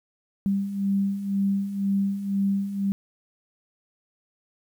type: beating tone pair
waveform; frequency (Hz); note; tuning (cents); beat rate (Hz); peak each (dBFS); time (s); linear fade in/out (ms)
sine; 196 / 198; G3 / G3; 0 / +18; 2; -29 / -23; 0.46-2.92; 0
effects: 9-bit